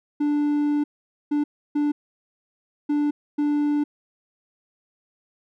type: tone bursts at uneven times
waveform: triangle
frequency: 293.7 Hz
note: D4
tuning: in tune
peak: -17 dBFS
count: 5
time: 0.2-0.84 / 1.31-1.44 / 1.75-1.92 / 2.89-3.11 / 3.38-3.84 s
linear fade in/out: 10 ms
effects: none